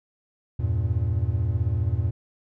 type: chord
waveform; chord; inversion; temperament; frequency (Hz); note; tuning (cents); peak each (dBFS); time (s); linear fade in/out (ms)
triangle; E diminished; none; equal; 82.41 / 98 / 116.54; E2 / G2 / Bb2; 0 / 0 / 0; -24; 0.59-2.11; 10
effects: none